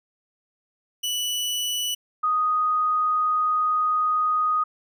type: tone pair in turn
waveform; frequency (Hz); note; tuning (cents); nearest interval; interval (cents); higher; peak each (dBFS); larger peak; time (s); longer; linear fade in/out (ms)
sawtooth / sine; 2960 / 1244.5; F#7 / D#6; 0 / 0; octave + minor third; 1500; first; -21 / -19; second; 1.03-1.95 / 2.23-4.64; second; 10
effects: none